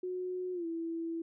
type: tone with pitch glide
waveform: sine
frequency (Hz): 365.2 to 331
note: F#4 to E4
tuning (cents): -23 to +7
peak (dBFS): -34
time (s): 0.03-1.22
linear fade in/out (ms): 5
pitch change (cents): -170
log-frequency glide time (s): 0.53-0.66
effects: none